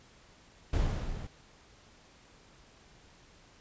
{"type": "noise with level ramp", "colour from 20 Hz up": "brown", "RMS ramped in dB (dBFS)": [-27, -40], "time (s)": [0.73, 1.27], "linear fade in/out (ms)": 5, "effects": ["pink hiss -59 dBFS RMS until 3.6 s", "resampled to 16000 Hz"]}